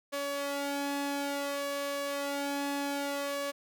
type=tone with flanger; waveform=sawtooth; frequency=282.5 Hz; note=C#4; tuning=33 cents sharp; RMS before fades=-34 dBFS; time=0.12-3.52 s; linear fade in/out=20 ms; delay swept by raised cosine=1.7 to 2.38 ms; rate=0.58 Hz; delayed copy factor=+0.7; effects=none

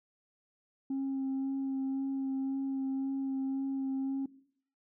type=tone with vibrato; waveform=sine; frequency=269.2 Hz; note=C4; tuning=49 cents sharp; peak=-29 dBFS; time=0.9-4.26 s; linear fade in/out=5 ms; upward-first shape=sine; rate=1.9 Hz; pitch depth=13 cents each way; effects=noise-tail reverb RT60 0.6 s tail -19 dB re dry + tanh soft clip ceiling -29 dBFS

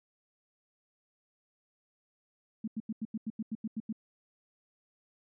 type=tone bursts; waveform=sine; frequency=220 Hz; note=A3; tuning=in tune; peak=-32 dBFS; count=11; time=2.64-3.927 s; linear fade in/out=5 ms; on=37 ms; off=88 ms; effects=none

